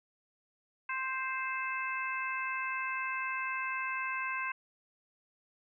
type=harmonic tone; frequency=524 Hz; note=C5; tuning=2 cents sharp; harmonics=2 / 3 / 4 / 5; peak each=-37 / -38 / -40 / -39 dBFS; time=0.89-4.52 s; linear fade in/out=5 ms; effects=none